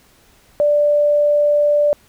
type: tone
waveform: sine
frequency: 588 Hz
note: D5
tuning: 2 cents sharp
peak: -11 dBFS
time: 0.6-1.93 s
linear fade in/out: 0 ms
effects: pink hiss -52 dBFS RMS until 2.08 s

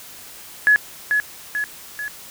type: tone with echo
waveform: sine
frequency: 1695 Hz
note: G#6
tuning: 35 cents sharp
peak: -10 dBFS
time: 0.67-0.76 s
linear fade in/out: 0 ms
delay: 440 ms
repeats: 3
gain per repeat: -5 dB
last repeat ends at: 2.08 s
effects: white hiss -40 dBFS RMS until 2.3 s

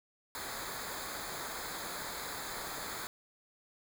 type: noise with comb filter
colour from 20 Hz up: pink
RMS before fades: -41 dBFS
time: 0.35-3.07 s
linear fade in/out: 0 ms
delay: 0.35 ms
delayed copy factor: -0.8
effects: none

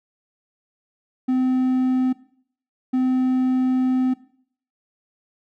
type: tone bursts at uneven times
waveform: triangle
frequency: 256.8 Hz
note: C4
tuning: 32 cents flat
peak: -15 dBFS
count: 2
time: 1.28-2.13 / 2.93-4.14 s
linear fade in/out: 10 ms
effects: noise-tail reverb RT60 0.6 s tail -18 dB re dry

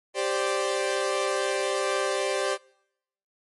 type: chord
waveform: sawtooth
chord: G suspended fourth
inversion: none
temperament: equal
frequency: 392 / 523.3 / 587.3 Hz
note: G4 / C5 / D5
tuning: 0 / 0 / 0 cents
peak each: -25 dBFS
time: 0.14-2.58 s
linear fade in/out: 50 ms
effects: noise-tail reverb RT60 0.8 s tail -25 dB re dry + MP3 48 kbps

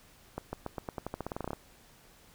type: accelerating click train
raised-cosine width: 1 ms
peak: -21 dBFS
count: 17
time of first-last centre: 0.38-1.532 s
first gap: 150 ms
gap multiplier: 0.89
effects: pink hiss -59 dBFS RMS until 2.34 s

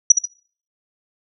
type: tone with echo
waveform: sine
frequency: 5840 Hz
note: F#8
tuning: 24 cents flat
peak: -3 dBFS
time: 0.1-0.12 s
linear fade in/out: 5 ms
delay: 68 ms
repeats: 2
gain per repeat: -8 dB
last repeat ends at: 0.256 s
effects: noise-tail reverb RT60 0.5 s tail -25 dB re dry

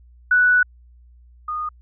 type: tone pair in turn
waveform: sine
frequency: 1480 / 1229.9 Hz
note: F#6 / D#6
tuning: 0 / -20 cents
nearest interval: minor third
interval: 320 cents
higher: first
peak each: -12 / -23 dBFS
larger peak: first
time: 0.31-0.63 / 1.48-1.69 s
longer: first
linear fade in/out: 5 ms
effects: added 60 Hz sine -46 dBFS peak until 1.81 s

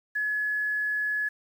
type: tone with quantisation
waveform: sine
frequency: 1699 Hz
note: G#6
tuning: 39 cents sharp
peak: -25 dBFS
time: 0.15-1.29 s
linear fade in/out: 10 ms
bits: 9
effects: none

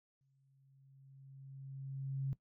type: tone with exponential growth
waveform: sine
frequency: 135.6 Hz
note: C#3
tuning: 38 cents flat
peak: -33 dBFS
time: 0.21-2.33 s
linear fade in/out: 0 ms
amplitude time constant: 460 ms
effects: noise-tail reverb RT60 0.1 s tail -17 dB re dry

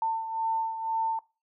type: beating tone pair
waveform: sine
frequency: 897 / 899 Hz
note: A5 / A5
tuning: +33 / +37 cents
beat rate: 2 Hz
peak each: -27 / -34 dBFS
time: 0.02-1.19 s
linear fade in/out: 2 ms
effects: noise-tail reverb RT60 0.3 s tail -21 dB re dry

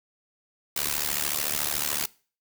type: noise with amplitude modulation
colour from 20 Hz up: white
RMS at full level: -24 dBFS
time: 0.76-2.06 s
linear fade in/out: 5 ms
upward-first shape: sine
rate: 73.7 Hz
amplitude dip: 95%
effects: noise-tail reverb RT60 0.4 s tail -22 dB re dry

